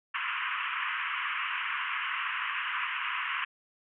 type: band-pass noise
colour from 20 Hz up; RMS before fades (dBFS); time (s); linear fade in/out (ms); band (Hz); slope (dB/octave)
pink; -33; 0.14-3.45; 10; 1000 to 3000; 96
effects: none